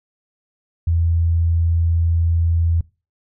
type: tone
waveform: sine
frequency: 83.6 Hz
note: E2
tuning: 25 cents sharp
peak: -14 dBFS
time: 0.87-2.81 s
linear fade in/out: 5 ms
effects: noise-tail reverb RT60 0.3 s tail -22 dB re dry